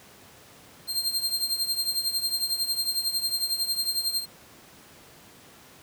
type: tone with tremolo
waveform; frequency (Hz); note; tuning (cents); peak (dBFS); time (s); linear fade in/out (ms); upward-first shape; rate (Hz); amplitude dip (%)
sawtooth; 4186; C8; 0; -19; 0.87-4.26; 50; triangle; 11; 80
effects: pink hiss -51 dBFS RMS until 5.82 s + high-pass 100 Hz 12 dB/octave